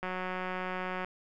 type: click train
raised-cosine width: 0.5 ms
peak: -21 dBFS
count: 188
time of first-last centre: 0.03-1.046 s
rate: 184 Hz
effects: none